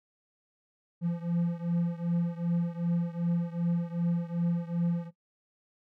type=beating tone pair; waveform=triangle; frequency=170.4 / 173 Hz; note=F3 / F3; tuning=-42 / -16 cents; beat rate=2.6 Hz; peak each=-27 / -29 dBFS; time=1.01-5.11 s; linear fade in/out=50 ms; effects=noise-tail reverb RT60 0.1 s tail -17 dB re dry